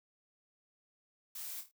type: noise with echo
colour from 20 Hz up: blue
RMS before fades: -44 dBFS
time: 1.35-1.61 s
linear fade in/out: 5 ms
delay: 26 ms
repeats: 4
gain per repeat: -7 dB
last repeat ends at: 1.714 s
effects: noise-tail reverb RT60 0.1 s tail -23 dB re dry